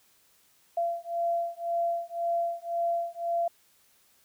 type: beating tone pair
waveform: sine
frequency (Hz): 682 / 683.9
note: F5 / F5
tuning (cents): -41 / -36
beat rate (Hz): 1.9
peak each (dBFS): -30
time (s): 0.77-3.48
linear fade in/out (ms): 5
effects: white hiss -64 dBFS RMS until 4.24 s